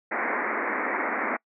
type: band-pass noise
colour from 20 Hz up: white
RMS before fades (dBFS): -28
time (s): 0.11-1.37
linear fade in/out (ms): 10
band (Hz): 210 to 2200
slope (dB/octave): 96
effects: noise-tail reverb RT60 0.1 s tail -26 dB re dry